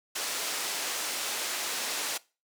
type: band-pass noise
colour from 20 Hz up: white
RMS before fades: -33 dBFS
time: 0.15-2.18 s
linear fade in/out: 10 ms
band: 340 to 8200 Hz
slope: 12 dB/octave
effects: noise-tail reverb RT60 0.3 s tail -21 dB re dry